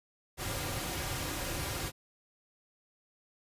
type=noise with comb filter; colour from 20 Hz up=pink; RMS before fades=-36 dBFS; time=0.37-1.92 s; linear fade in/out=50 ms; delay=4.6 ms; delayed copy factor=-0.55; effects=resampled to 32000 Hz